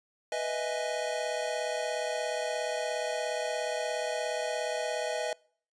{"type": "chord", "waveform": "square", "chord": "E major seventh", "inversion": "second", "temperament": "equal", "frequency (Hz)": [493.9, 622.3, 659.3, 830.6], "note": ["B4", "D#5", "E5", "G#5"], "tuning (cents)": [0, 0, 0, 0], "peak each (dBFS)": [-37, -34, -38, -39], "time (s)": [0.32, 5.33], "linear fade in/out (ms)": 2, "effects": ["noise-tail reverb RT60 0.5 s tail -25 dB re dry", "resampled to 22050 Hz"]}